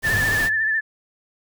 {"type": "noise", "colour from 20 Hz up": "pink", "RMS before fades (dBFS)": -27, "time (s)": [0.02, 0.5], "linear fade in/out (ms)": 50}
{"type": "tone with vibrato", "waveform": "sine", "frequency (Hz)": 1760, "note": "A6", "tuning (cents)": 0, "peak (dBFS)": -18, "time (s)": [0.03, 0.81], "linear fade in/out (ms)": 20, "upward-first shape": "sine", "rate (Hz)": 14, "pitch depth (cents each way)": 44}
{"type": "tone with exponential decay", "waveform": "triangle", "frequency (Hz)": 99.2, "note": "G2", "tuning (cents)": 21, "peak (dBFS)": -19, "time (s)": [0.13, 0.78], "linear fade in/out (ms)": 5, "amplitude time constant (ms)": 140}
{"effects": []}